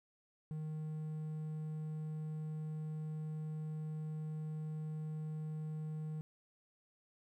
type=tone; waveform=triangle; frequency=155.1 Hz; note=D#3; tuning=5 cents flat; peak=-37 dBFS; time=0.51-6.21 s; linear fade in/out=0 ms; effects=13-bit